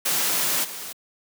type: noise with level steps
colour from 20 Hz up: white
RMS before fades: -23 / -35 dBFS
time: 0.05-0.93 s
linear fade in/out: 10 ms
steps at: 0.63 s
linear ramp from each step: 20 ms
effects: high-pass 150 Hz 12 dB/octave